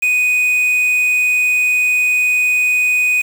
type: tone with quantisation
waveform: triangle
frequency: 2489 Hz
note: D#7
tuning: in tune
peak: -10 dBFS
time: 0.02-3.22 s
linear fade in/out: 10 ms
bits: 5
effects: none